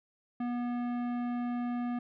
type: tone with tanh clipping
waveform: sine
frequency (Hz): 242.5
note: B3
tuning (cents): -31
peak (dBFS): -33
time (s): 0.4-1.99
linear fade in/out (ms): 5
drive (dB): 15
effects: none